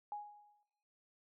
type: tone with exponential decay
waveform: sine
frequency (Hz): 830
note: G#5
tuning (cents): -1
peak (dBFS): -38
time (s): 0.12-0.63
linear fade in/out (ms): 1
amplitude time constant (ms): 110
effects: noise-tail reverb RT60 1.0 s tail -18 dB re dry